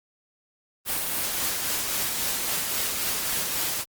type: noise with tremolo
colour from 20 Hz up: white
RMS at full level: -26 dBFS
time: 0.85-3.85 s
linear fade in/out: 50 ms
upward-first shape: triangle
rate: 3.7 Hz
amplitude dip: 30%
effects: Opus 32 kbps